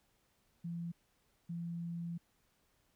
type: tone bursts at uneven times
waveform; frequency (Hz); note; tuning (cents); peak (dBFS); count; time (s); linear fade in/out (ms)
sine; 170; F3; -46; -38; 2; 0.64-0.92 / 1.49-2.18; 10
effects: pink hiss -75 dBFS RMS until 2.95 s